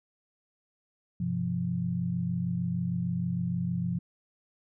sine tone cluster, 98.9 / 127.9 / 174.4 Hz, G2 / C3 / F3, +16 / -39 / -2 cents, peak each -37 / -33 / -29 dBFS, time 1.2-3.99 s, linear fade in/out 5 ms, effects none

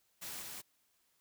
white noise with echo, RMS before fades -44 dBFS, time 0.21-0.43 s, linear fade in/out 20 ms, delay 190 ms, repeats 1, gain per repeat -2 dB, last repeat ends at 0.62 s, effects white hiss -75 dBFS RMS until 1.2 s

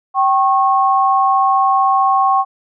sine tone pair together, 775.5 / 1091 Hz, G5 / C#6, -19 / -28 cents, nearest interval tritone, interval 591 cents, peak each -13 dBFS, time 0.14-2.45 s, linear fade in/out 50 ms, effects none

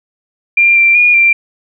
sine tone with pitch steps, 2385 / 2360 / 2435 / 2366 Hz, D7 / D7 / D#7 / D7, +26 / +8 / -38 / +12 cents, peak -5 dBFS, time 0.57-1.33 s, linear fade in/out 5 ms, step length 190 ms, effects none

